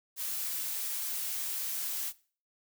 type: noise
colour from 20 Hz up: blue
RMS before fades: -35 dBFS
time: 0.16-2.13 s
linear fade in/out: 50 ms
effects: noise-tail reverb RT60 0.4 s tail -19 dB re dry